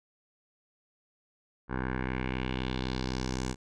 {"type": "tone with low-pass filter sweep", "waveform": "10% pulse", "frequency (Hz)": 63.9, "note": "C2", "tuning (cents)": -40, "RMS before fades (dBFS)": -33, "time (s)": [1.68, 3.56], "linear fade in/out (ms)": 50, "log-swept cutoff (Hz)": [1400, 7500], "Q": 2.5, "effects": []}